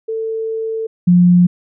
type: tone pair in turn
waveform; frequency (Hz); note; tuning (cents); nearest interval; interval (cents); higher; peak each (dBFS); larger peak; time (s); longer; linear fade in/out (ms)
sine; 445.6 / 177.31; A4 / F3; +22 / +27; octave + major third; 1595; first; -18 / -6; second; 0.08-0.87 / 1.07-1.47; first; 10
effects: none